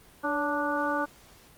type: harmonic tone with a mistuned harmonic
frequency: 293.7 Hz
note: D4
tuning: in tune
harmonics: 1 / 2 / 3 / 4 / 5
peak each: -32 / -32 / -32 / -32 / -32 dBFS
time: 0.23-1.06 s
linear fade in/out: 20 ms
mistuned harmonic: 2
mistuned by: -47 cents
effects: pink hiss -55 dBFS RMS until 1.57 s + Opus 32 kbps